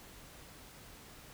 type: silence
effects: pink hiss -54 dBFS RMS until 1.33 s